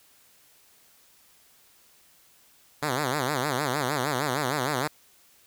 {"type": "tone with vibrato", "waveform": "5% pulse", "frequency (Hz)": 137.1, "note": "C#3", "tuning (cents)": -19, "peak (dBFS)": -14, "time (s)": [2.82, 4.88], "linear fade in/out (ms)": 10, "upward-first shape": "sine", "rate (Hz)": 6.5, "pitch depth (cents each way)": 190, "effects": ["white hiss -59 dBFS RMS until 5.46 s"]}